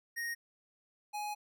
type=tone pair in turn; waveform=square; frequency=1864.7 / 835.9 Hz; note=A#6 / G#5; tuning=0 / +11 cents; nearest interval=octave + major second; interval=1389 cents; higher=first; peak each=-36 / -37 dBFS; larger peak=first; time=0.16-0.35 / 1.13-1.35 s; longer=second; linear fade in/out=20 ms; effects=none